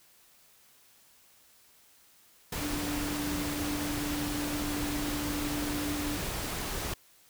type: tone in noise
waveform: sine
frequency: 293.7 Hz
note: D4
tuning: in tune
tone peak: -33 dBFS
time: 2.61-6.17 s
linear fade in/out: 5 ms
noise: pink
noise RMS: -35 dBFS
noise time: 2.52-6.94 s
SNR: -1 dB
effects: white hiss -61 dBFS RMS until 7.29 s